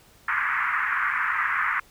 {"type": "band-pass noise", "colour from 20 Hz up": "pink", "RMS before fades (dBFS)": -25, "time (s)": [0.28, 1.8], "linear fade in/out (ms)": 5, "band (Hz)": [1100, 2100], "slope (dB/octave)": 48, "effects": ["pink hiss -55 dBFS RMS until 1.9 s"]}